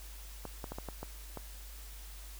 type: clicks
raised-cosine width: 1 ms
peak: -26 dBFS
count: 7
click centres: 0.453 / 0.642 / 0.72 / 0.785 / 0.887 / 1.03 / 1.373 s
effects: added 50 Hz sine -46 dBFS peak until 2.39 s + white hiss -53 dBFS RMS until 2.39 s

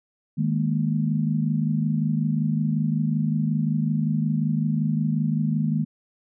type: chord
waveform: sine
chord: D# suspended fourth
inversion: none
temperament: equal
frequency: 155.56 / 207.7 / 233.1 Hz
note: D#3 / G#3 / A#3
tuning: 0 / 0 / 0 cents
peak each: -23 / -26 / -26 dBFS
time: 0.37-5.85 s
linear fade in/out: 20 ms
effects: none

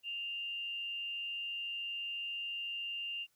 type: tone with frequency modulation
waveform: sine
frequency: 2794 Hz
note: F7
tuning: in tune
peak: -37 dBFS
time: 0.03-3.27 s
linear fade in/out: 50 ms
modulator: 187 Hz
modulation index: 0.23
effects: white hiss -75 dBFS RMS until 3.35 s

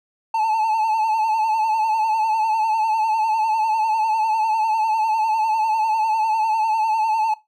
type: tone with vibrato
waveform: triangle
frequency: 880 Hz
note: A5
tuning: in tune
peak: -15 dBFS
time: 0.34-7.34 s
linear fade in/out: 5 ms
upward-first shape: sine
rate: 10 Hz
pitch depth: 59 cents each way
effects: noise-tail reverb RT60 0.2 s tail -17 dB re dry

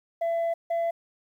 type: tone pair in turn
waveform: sine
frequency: 671 / 673.9 Hz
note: E5 / E5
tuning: +31 / +38 cents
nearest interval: unison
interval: 7 cents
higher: second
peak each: -21 dBFS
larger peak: neither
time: 0.21-0.54 / 0.7-0.91 s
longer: first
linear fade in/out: 10 ms
effects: tanh soft clip ceiling -23 dBFS + 10-bit

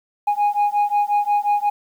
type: beating tone pair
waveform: sine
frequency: 822 / 827.6 Hz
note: G#5 / G#5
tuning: -18 / -6 cents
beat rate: 5.6 Hz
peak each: -17 / -17 dBFS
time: 0.27-1.7 s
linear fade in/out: 10 ms
effects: tanh soft clip ceiling -13 dBFS + 8-bit

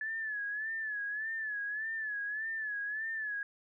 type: tone with vibrato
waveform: sine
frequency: 1722 Hz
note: A6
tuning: 38 cents flat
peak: -34 dBFS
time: 0.01-3.43 s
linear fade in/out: 2 ms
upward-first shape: sine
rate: 1.7 Hz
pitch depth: 80 cents each way
effects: none

